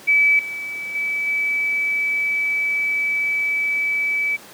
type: tone with level steps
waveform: sine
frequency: 2298 Hz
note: D7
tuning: 38 cents flat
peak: -12 / -26 / -20 / -18 dBFS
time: 0.07-4.37 s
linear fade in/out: 20 ms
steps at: 0.39 / 0.95 / 1.27 s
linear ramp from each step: 2 ms
effects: pink hiss -42 dBFS RMS until 4.53 s + high-pass 200 Hz 12 dB/octave